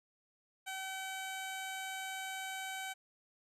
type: tone with low-pass filter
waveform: 15% pulse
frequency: 764 Hz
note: G5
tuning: 45 cents flat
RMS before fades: -42 dBFS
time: 0.66-2.94 s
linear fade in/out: 20 ms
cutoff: 11000 Hz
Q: 1.4
effects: none